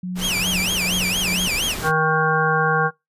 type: tone with tremolo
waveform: sine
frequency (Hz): 181.7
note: F#3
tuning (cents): -31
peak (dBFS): -23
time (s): 0.03-1.48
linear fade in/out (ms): 5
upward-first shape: sine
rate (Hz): 2.4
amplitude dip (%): 55
type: noise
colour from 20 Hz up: pink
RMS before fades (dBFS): -29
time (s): 0.15-1.92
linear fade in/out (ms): 50
type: tone with vibrato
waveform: sawtooth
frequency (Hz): 2753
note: F7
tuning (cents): -25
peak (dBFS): -17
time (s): 0.2-1.76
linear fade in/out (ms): 50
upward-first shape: sine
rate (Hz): 4.3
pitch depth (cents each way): 300
type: harmonic tone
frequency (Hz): 157.6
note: D#3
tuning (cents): +23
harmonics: 1 / 3 / 5 / 7 / 9 / 10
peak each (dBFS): -23 / -23 / -23 / -23 / -23 / -23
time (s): 1.82-2.91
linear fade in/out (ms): 50
effects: noise-tail reverb RT60 0.2 s tail -23 dB re dry + resampled to 32000 Hz